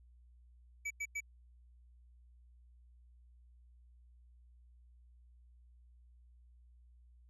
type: tone bursts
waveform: square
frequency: 2292 Hz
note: D7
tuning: 43 cents flat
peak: -37 dBFS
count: 3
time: 0.85-1.206 s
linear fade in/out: 10 ms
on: 56 ms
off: 94 ms
effects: added 60 Hz sine -59 dBFS peak until 7.29 s + resampled to 24000 Hz